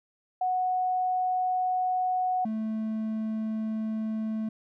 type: tone pair in turn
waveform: sine / triangle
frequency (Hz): 737 / 219.1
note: F#5 / A3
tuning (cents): -7 / -7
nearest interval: octave + major sixth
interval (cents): 2100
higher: first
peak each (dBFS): -24 / -26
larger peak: first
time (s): 0.41-2.45 / 2.45-4.49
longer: neither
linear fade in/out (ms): 5
effects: none